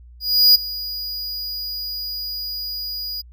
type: tone with ADSR envelope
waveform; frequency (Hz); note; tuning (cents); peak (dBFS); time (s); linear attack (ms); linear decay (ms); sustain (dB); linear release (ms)
square; 4900; D#8; -27; -8; 0.2-3.22; 350; 12; -18; 17
effects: added 60 Hz sine -41 dBFS peak until 3.32 s